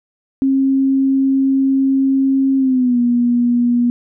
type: tone with pitch glide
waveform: sine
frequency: 269.1 to 241.1 Hz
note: C4 to B3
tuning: +49 to -41 cents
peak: -11 dBFS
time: 0.42-3.9 s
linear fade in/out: 0 ms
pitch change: -190 cents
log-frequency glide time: 2.57-2.99 s
effects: none